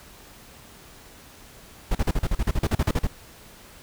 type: noise bursts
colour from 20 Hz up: brown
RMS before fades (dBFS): -21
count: 15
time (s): 1.91-3.071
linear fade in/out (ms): 5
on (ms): 41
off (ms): 39
effects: pink hiss -48 dBFS RMS until 3.82 s